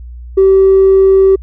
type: tone with tanh clipping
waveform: triangle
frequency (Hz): 385.1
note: G4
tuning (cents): -31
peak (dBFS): -4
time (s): 0.37-1.36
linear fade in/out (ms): 10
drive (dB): 5
effects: added 60 Hz sine -26 dBFS peak until 1.42 s